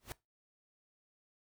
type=noise with exponential growth; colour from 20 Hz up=pink; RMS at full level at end=-40 dBFS; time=0-0.12 s; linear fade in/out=0 ms; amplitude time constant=25 ms; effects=noise-tail reverb RT60 0.2 s tail -20 dB re dry